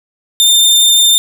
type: tone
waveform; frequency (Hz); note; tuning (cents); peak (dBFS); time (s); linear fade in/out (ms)
sawtooth; 3606; A7; +42; -3; 0.4-1.18; 0
effects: none